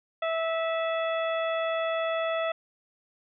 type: harmonic tone with a mistuned harmonic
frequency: 654 Hz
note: E5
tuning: 14 cents flat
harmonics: 1 / 2 / 3 / 4 / 5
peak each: -27 / -33 / -37 / -39 / -41 dBFS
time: 0.22-2.52 s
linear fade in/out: 5 ms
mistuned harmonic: 5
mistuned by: +63 cents
effects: none